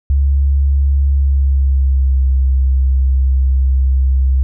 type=tone with pitch glide; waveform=sine; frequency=69.3 to 65.83 Hz; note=C#2 to C2; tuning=0 to +11 cents; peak=-9 dBFS; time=0.1-4.43 s; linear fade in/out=0 ms; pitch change=-89 cents; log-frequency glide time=1.09-2.26 s; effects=none